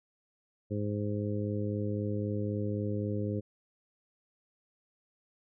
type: harmonic tone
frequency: 103.83 Hz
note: G#2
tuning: in tune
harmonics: 1 / 2 / 3 / 4 / 5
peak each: -33 / -36 / -38 / -39 / -40 dBFS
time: 0.7-3.41 s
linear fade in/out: 20 ms
effects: none